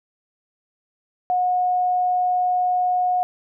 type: tone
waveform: sine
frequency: 726 Hz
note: F#5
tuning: 33 cents flat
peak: -17 dBFS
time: 1.3-3.23 s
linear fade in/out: 0 ms
effects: none